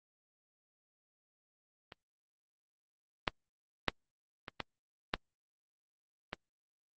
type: clicks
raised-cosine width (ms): 0.3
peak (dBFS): -30 / -12 / -9 / -25 / -17 / -13 / -20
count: 7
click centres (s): 1.922 / 3.278 / 3.883 / 4.482 / 4.603 / 5.139 / 6.331
effects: Opus 24 kbps